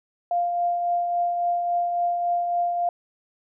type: tone with tremolo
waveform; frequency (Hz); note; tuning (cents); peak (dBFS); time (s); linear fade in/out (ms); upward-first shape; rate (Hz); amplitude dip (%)
sine; 698.5; F5; 0; -19; 0.31-2.89; 2; triangle; 3.6; 40
effects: none